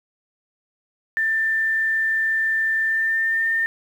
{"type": "tone with pitch glide", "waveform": "sine", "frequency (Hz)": [1783, 1812.1], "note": ["A6", "A#6"], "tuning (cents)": [22, -49], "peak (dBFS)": -18, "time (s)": [1.17, 3.66], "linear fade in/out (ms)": 0, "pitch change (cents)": 29, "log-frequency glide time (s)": [2.84, 3.49], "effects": ["8-bit"]}